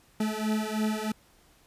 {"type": "beating tone pair", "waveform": "40% pulse", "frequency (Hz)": [214.3, 217.4], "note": ["A3", "A3"], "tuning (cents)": [-45, -21], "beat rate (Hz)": 3.1, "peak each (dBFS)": -29, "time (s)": [0.2, 1.12], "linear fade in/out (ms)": 5, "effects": ["pink hiss -61 dBFS RMS until 1.66 s", "resampled to 32000 Hz"]}